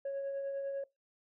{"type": "tone with tremolo", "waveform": "sine", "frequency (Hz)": 552, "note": "C#5", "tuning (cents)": -7, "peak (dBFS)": -31, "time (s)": [0.05, 0.84], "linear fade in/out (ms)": 5, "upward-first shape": "triangle", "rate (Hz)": 10, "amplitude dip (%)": 40, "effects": ["noise-tail reverb RT60 0.2 s tail -22 dB re dry", "tanh soft clip ceiling -33 dBFS"]}